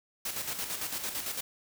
white noise with tremolo, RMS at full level -34 dBFS, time 0.25-1.41 s, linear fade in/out 5 ms, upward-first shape square, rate 8.9 Hz, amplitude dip 50%, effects none

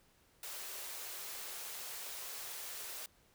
white high-pass noise, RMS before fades -45 dBFS, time 0.43-3.06 s, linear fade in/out 2 ms, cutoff 350 Hz, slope 48 dB/octave, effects pink hiss -69 dBFS RMS until 3.34 s

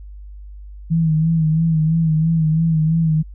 sine tone with vibrato, 160.5 Hz, E3, 46 cents flat, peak -13 dBFS, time 0.9-3.23 s, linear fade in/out 20 ms, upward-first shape sine, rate 3 Hz, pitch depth 54 cents each way, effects added 50 Hz sine -33 dBFS peak until 3.34 s

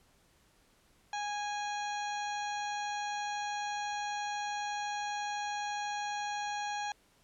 harmonic tone with a mistuned harmonic, 826 Hz, G#5, 10 cents flat, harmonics 1 / 2 / 3 / 4 / 5 / 7 / 8, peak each -35 / -42 / -46 / -48 / -48 / -51 / -52 dBFS, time 1.13-6.92 s, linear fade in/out 2 ms, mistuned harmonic 8, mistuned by +23 cents, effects pink hiss -67 dBFS RMS until 7.23 s + low-pass 12000 Hz 12 dB/octave

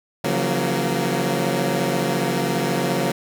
15% pulse chord, Gb major seventh, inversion second, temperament equal with one note detuned, 138.59 / 170.43 / 185 / 233.1 Hz, Db3 / F3 / Gb3 / Bb3, 0 / -42 / 0 / 0 cents, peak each -19 dBFS, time 0.24-3.12 s, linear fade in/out 5 ms, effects none

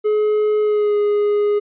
triangle tone with pitch glide, 424.2 to 414 Hz, G#4 to G#4, +37 to -5 cents, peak -12 dBFS, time 0.04-1.6 s, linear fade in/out 20 ms, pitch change -42 cents, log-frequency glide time 0.61-0.97 s, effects resampled to 8000 Hz

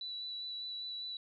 sine tone with vibrato, 3951 Hz, B7, in tune, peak -39 dBFS, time 0.01-1.17 s, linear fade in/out 2 ms, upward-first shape sine, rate 5 Hz, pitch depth 13 cents each way, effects none

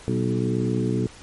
harmonic tone with a mistuned harmonic, 61.4 Hz, B1, 9 cents flat, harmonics 2 / 3 / 4 / 5 / 6 / 7, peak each -25 / -27 / -28 / -29 / -30 / -30 dBFS, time 0.08-1.07 s, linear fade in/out 0 ms, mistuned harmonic 3, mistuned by +56 cents, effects pink hiss -45 dBFS RMS until 1.22 s + MP3 48 kbps

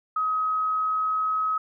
sine tone with pitch glide, 1267 to 1275.1 Hz, D#6 to D#6, +31 to +42 cents, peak -22 dBFS, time 0.16-1.58 s, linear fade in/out 5 ms, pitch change +11 cents, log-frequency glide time 0.27-1.38 s, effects none

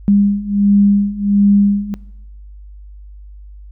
sine beating tone pair, 201.1 / 202.5 Hz, G3 / G#3, +44 / -43 cents, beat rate 1.4 Hz, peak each -14 / -12 dBFS, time 0.08-1.94 s, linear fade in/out 0 ms, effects noise-tail reverb RT60 1.0 s tail -22 dB re dry + added 50 Hz sine -33 dBFS peak until 3.71 s

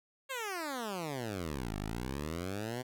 10% pulse exponential two-way sweep, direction down then up, 555 to 49 to 129.5 Hz, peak -28 dBFS, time 0.29-2.83 s, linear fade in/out 20 ms, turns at 1.77 s, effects none

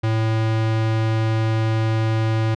square tone, 111.1 Hz, A2, 17 cents sharp, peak -18 dBFS, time 0.03-2.55 s, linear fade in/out 10 ms, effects low-pass 4000 Hz 12 dB/octave

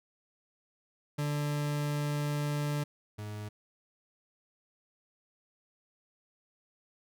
40% pulse tone pair in turn, 146.83 / 105.24 Hz, D3 / G#2, 0 / +23 cents, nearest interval tritone, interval 577 cents, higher first, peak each -29 / -37 dBFS, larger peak first, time 1.18-2.84 / 3.18-3.49 s, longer first, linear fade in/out 10 ms, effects none

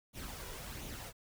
pink noise with flanger, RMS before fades -45 dBFS, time 0.13-1.13 s, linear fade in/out 50 ms, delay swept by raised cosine 0.3 to 2.1 ms, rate 1.4 Hz, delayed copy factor +0.5, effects none

